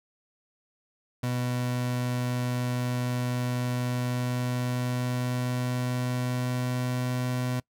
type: tone with pitch glide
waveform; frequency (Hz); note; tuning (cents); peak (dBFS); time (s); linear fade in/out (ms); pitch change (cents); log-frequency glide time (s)
30% pulse; 123.9 to 125.48; B2 to B2; +6 to +28; -24; 1.23-7.6; 5; +22; 3.84-7.28
effects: noise-tail reverb RT60 0.1 s tail -23 dB re dry